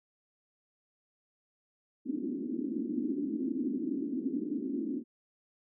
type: band-pass noise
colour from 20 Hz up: pink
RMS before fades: -34 dBFS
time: 2.05-5.04 s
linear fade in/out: 50 ms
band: 240 to 320 Hz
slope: 48 dB/octave
effects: none